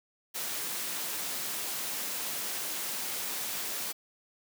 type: high-pass noise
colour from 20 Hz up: white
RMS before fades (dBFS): -35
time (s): 0.34-3.93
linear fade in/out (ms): 20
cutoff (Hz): 170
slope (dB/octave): 12
effects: none